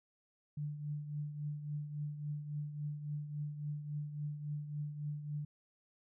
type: tone with tremolo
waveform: sine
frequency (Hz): 148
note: D3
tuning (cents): +14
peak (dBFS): -35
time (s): 0.57-5.45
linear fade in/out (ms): 5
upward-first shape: triangle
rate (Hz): 3.6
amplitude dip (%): 65
effects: none